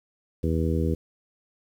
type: harmonic tone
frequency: 81 Hz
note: E2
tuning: 30 cents flat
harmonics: 1 / 2 / 3 / 4 / 5 / 6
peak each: -25 / -28 / -30 / -31 / -32 / -33 dBFS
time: 0.43-0.95 s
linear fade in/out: 10 ms
effects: 9-bit